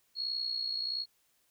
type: tone with amplitude modulation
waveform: sine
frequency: 4316 Hz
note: C#8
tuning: 47 cents flat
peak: -29 dBFS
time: 0.15-1.06 s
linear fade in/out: 50 ms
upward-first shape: sine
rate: 61.3 Hz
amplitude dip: 65%
effects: white hiss -72 dBFS RMS until 1.5 s